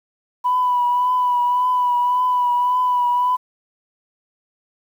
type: tone with vibrato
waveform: sine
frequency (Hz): 987.8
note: B5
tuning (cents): 0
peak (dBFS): -14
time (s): 0.44-3.37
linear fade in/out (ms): 20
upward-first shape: triangle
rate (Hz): 1.8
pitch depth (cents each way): 32
effects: tanh soft clip ceiling -10 dBFS + 8-bit